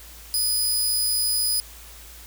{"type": "tone", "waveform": "15% pulse", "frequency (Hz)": 4978, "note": "D#8", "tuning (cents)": 0, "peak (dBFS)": -14, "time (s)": [0.34, 1.6], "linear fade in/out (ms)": 0, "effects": ["added 56 Hz sine -45 dBFS peak until 2.26 s", "white hiss -45 dBFS RMS until 2.26 s"]}